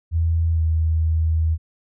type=tone with pitch glide; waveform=sine; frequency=82.41 to 80.3 Hz; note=E2 to E2; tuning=0 to -45 cents; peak=-16 dBFS; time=0.11-1.58 s; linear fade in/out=50 ms; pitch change=-45 cents; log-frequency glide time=0.53-0.61 s; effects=none